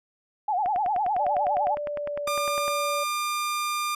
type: tone with vibrato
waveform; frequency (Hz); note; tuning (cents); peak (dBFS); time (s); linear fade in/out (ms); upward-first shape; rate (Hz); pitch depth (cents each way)
sine; 784; G5; 0; -22; 0.48-1.75; 5; sine; 9.8; 180
type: click train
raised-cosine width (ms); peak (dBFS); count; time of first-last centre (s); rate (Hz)
0.5; -20; 21; 0.66-2.68; 9.9
type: tone with pitch glide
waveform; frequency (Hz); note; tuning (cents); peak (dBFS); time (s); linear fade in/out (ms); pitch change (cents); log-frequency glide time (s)
sine; 590 to 577.5; D5 to D5; +8 to -29; -28; 1.19-3.04; 10; -37; 1.71-2.42
type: tone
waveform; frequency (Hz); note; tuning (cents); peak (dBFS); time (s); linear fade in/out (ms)
sawtooth; 1200; D6; +37; -22; 2.27-3.95; 5
effects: resampled to 32000 Hz